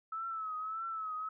sine tone with vibrato, 1300 Hz, E6, 24 cents flat, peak -36 dBFS, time 0.12-1.29 s, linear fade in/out 5 ms, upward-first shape triangle, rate 1.7 Hz, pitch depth 72 cents each way, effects none

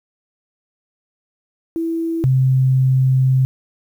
sine tone pair in turn, 329.9 / 130.92 Hz, E4 / C3, +1 / +1 cents, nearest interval octave + major third, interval 1600 cents, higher first, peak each -18 / -11 dBFS, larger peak second, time 1.76-2.24 / 2.24-3.45 s, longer second, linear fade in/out 0 ms, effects 8-bit

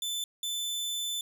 sawtooth tone pair in turn, 3520 / 3520 Hz, A7 / A7, 0 / 0 cents, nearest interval unison, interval 0 cents, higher neither, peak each -28 dBFS, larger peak neither, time 0.02-0.24 / 0.43-1.21 s, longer second, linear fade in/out 2 ms, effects none

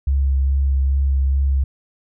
sine tone with vibrato, 68 Hz, C#2, 33 cents flat, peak -14 dBFS, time 0.07-1.64 s, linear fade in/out 5 ms, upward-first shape sine, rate 2.4 Hz, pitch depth 18 cents each way, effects none

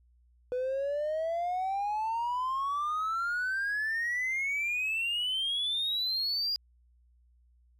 triangle exponential sweep, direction up, 493.9 to 4873 Hz, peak -26 dBFS, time 0.52-6.56 s, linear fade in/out 0 ms, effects tanh soft clip ceiling -24 dBFS + added 60 Hz sine -61 dBFS peak until 7.79 s

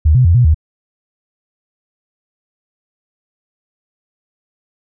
sine tone with pitch steps, 77 / 127.1 / 85.2 / 122.8 / 77.8 Hz, D#2 / C3 / F2 / B2 / D#2, -17 / -50 / -42 / -9 / 0 cents, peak -6 dBFS, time 0.05-0.545 s, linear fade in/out 10 ms, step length 99 ms, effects none

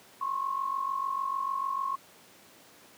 sine tone pair together, 1046.3 / 1093 Hz, C6 / C#6, 0 / -25 cents, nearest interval minor second, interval 75 cents, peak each -34 / -30 dBFS, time 0.21-1.96 s, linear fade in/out 5 ms, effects pink hiss -55 dBFS RMS until 2.97 s + high-pass 200 Hz 12 dB/octave

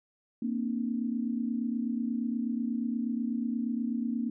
sine tone cluster, 231.1 / 259.4 / 297.9 Hz, A#3 / C4 / D4, -15 / -15 / +25 cents, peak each -30 / -34 / -39 dBFS, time 0.42-4.3 s, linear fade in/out 5 ms, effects none

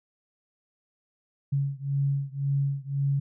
sine beating tone pair, 138.59 / 140.49 Hz, C#3 / C#3, 0 / +24 cents, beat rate 1.9 Hz, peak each -27 / -28 dBFS, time 1.52-3.2 s, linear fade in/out 10 ms, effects none

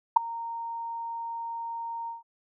sine tone with ADSR envelope, 925 Hz, A#5, 14 cents flat, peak -9 dBFS, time 0.16-2.23 s, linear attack 9 ms, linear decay 6 ms, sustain -23 dB, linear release 150 ms, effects none

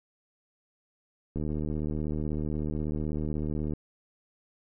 click train, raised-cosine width 3 ms, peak -20 dBFS, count 182, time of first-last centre 1.36-3.735 s, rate 76.2 Hz, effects none

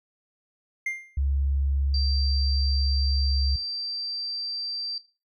triangle tone with exponential decay, 2100 Hz, C7, 6 cents sharp, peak -22 dBFS, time 0.86-1.18 s, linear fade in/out 5 ms, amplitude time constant 69 ms
sine tone with pitch glide, 69 to 68.56 Hz, C#2 to C#2, -7 to -18 cents, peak -22 dBFS, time 1.17-3.56 s, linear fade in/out 5 ms, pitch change -11 cents, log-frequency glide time 3.22-3.32 s
sine tone, 4691 Hz, D8, 3 cents flat, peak -28 dBFS, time 1.94-4.98 s, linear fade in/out 2 ms
effects noise-tail reverb RT60 0.3 s tail -17 dB re dry

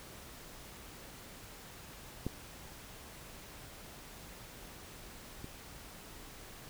clicks, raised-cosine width 3 ms, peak -22 / -30 dBFS, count 2, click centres 2.266 / 5.444 s, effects pink hiss -51 dBFS RMS until 6.69 s

